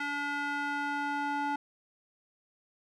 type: tone with band-pass filter sweep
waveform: square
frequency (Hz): 287.3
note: D4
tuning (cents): -38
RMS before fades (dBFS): -33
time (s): 0-1.56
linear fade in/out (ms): 5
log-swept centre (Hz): 1700 to 1000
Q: 1.9
effects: none